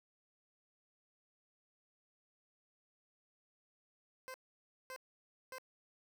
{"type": "tone bursts", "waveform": "15% pulse", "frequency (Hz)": 518, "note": "C5", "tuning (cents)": -17, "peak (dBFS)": -39, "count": 3, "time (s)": [4.28, 5.583], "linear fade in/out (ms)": 0, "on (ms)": 61, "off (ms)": 560, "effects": []}